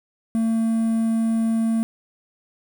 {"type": "tone with quantisation", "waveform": "triangle", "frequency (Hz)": 225.5, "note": "A3", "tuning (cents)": 43, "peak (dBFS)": -16, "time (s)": [0.35, 1.83], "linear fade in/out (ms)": 0, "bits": 7, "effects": []}